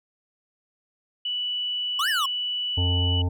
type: tone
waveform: sine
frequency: 2960 Hz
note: F#7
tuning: in tune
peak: -25 dBFS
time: 1.25-3.22 s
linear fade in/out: 5 ms
type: exponential two-way sweep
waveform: square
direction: up then down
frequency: 1051 to 1864.7 to 1051 Hz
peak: -24 dBFS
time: 1.99-2.26 s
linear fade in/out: 5 ms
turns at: 2.09 s
type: harmonic tone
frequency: 89.1 Hz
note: F2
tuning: 35 cents sharp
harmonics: 1 / 3 / 5 / 7 / 9 / 10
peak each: -21 / -33 / -37 / -44 / -44 / -41 dBFS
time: 2.77-3.29 s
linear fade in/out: 10 ms
effects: none